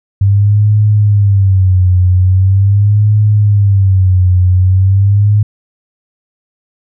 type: tone with vibrato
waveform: sine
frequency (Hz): 98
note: G2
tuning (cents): 0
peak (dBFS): -5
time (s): 0.21-5.43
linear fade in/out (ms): 5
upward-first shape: sine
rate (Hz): 0.42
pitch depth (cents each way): 130
effects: none